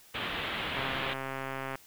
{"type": "low-pass noise", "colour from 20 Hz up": "white", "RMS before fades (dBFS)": -35, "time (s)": [0.14, 1.14], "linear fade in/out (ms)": 10, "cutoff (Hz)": 3500, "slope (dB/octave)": 48}
{"type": "click train", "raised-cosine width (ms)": 0.5, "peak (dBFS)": -21, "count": 133, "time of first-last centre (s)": [0.77, 1.755], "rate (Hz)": 134}
{"effects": ["white hiss -57 dBFS RMS until 1.86 s"]}